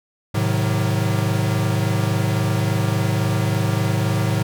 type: chord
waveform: square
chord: A diminished seventh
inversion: none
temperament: equal with one note detuned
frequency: 107.24 / 130.81 / 155.56 / 185 Hz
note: A2 / C3 / Eb3 / Gb3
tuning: -44 / 0 / 0 / 0 cents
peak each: -21 / -25 / -26 / -27 dBFS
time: 0.34-4.43 s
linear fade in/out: 10 ms
effects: none